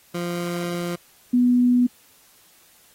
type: tone pair in turn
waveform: 20% pulse / sine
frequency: 173.9 / 246.1 Hz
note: F3 / B3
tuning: -7 / -6 cents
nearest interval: tritone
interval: 601 cents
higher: second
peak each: -20 / -14 dBFS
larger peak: second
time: 0.14-0.96 / 1.33-1.87 s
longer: first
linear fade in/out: 10 ms
effects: white hiss -55 dBFS RMS until 2.94 s + AAC 48 kbps